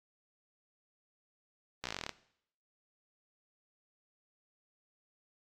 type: slowing click train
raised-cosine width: 0.2 ms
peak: -19 dBFS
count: 13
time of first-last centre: 1.84-2.093 s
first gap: 15 ms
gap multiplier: 1.06
effects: noise-tail reverb RT60 0.7 s tail -19 dB re dry + AAC 64 kbps